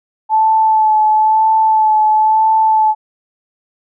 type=tone with vibrato; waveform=sine; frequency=870 Hz; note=A5; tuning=20 cents flat; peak=-8 dBFS; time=0.29-2.95 s; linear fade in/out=50 ms; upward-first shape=sine; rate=1 Hz; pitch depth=20 cents each way; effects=none